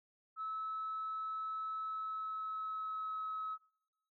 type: tone with pitch glide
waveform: sine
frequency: 1300 to 1285.1 Hz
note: E6 to E6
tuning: -24 to -44 cents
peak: -37 dBFS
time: 0.36-3.58 s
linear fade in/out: 50 ms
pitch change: -20 cents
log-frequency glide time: 1.8-3.21 s
effects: noise-tail reverb RT60 0.9 s tail -22 dB re dry + tanh soft clip ceiling -33 dBFS